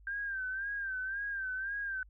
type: tone with vibrato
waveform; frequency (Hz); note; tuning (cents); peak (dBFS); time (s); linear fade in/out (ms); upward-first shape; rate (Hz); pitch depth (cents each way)
sine; 1577; G6; +10; -34; 0.07-2.03; 2; sine; 1.9; 76
effects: added 50 Hz sine -55 dBFS peak until 2.09 s